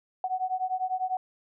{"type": "beating tone pair", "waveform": "sine", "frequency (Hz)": [740, 750], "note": ["F#5", "F#5"], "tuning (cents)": [0, 23], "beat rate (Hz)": 10, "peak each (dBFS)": -30, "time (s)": [0.24, 1.17], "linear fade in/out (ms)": 2, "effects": []}